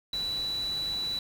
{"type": "tone in noise", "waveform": "sine", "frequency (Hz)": 3951, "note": "B7", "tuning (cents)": 0, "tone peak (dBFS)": -29, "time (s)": [0.13, 1.19], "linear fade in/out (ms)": 2, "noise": "pink", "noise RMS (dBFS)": -44, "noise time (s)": [0.13, 1.19], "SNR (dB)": 12, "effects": []}